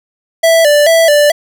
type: tone with vibrato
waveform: square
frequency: 622.3 Hz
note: D#5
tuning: in tune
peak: -6 dBFS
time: 0.43-1.32 s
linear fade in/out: 10 ms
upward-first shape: square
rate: 2.3 Hz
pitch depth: 99 cents each way
effects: none